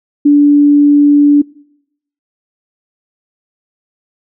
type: tone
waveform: sine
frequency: 290 Hz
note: D4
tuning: 22 cents flat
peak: -3 dBFS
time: 0.25-1.42 s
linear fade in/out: 10 ms
effects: noise-tail reverb RT60 0.8 s tail -24 dB re dry